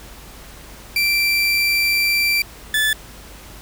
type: tone pair in turn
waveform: 30% pulse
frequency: 2349 / 1738 Hz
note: D7 / A6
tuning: 0 / -22 cents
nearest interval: perfect fourth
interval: 522 cents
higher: first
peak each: -13 dBFS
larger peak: neither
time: 0.96-2.42 / 2.74-2.93 s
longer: first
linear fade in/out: 2 ms
effects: added 50 Hz sine -42 dBFS peak until 3.61 s + pink hiss -41 dBFS RMS until 3.61 s